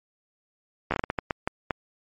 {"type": "slowing click train", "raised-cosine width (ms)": 0.5, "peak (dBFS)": -10, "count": 11, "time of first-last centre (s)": [0.91, 1.708], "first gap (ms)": 12, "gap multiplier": 1.39, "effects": ["MP3 48 kbps"]}